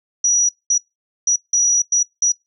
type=tone bursts at uneven times; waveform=sine; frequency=5830 Hz; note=F#8; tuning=26 cents flat; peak=-12 dBFS; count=6; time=0.24-0.49 / 0.7-0.78 / 1.27-1.36 / 1.53-1.82 / 1.92-2.03 / 2.22-2.32 s; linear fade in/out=5 ms; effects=noise-tail reverb RT60 0.2 s tail -25 dB re dry